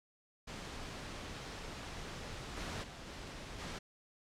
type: noise with level steps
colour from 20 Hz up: pink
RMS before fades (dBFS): -45 / -41 / -49 / -47 / -43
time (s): 0.47-3.79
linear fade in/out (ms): 10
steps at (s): 2.56 / 2.82 / 3.05 / 3.58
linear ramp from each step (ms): 20
effects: low-pass 6000 Hz 12 dB/octave